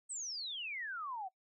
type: exponential sweep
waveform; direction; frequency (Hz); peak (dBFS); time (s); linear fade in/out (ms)
sine; down; 8440 to 720; -39; 0.09-1.29; 20
effects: noise-tail reverb RT60 0.1 s tail -22 dB re dry